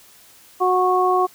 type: harmonic tone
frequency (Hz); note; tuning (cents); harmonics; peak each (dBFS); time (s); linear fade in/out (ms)
366.9; F#4; -15; 1 / 2 / 3; -19 / -19 / -19; 0.6-1.27; 20
effects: white hiss -49 dBFS RMS until 1.34 s